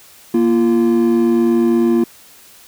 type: tone pair together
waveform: triangle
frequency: 235.2 / 343.7 Hz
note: A#3 / F4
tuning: +16 / -28 cents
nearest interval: perfect fifth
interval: 656 cents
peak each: -11 dBFS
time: 0.34-2.04 s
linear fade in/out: 5 ms
effects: tanh soft clip ceiling -3 dBFS + white hiss -44 dBFS RMS until 2.67 s